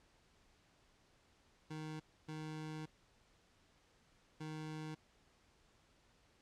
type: tone bursts at uneven times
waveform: 25% pulse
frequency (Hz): 155.56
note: D#3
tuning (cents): 0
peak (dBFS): -40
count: 3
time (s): 1.7-2 / 2.28-2.86 / 4.4-4.95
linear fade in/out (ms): 10
effects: pink hiss -71 dBFS RMS until 6.41 s + low-pass 7000 Hz 12 dB/octave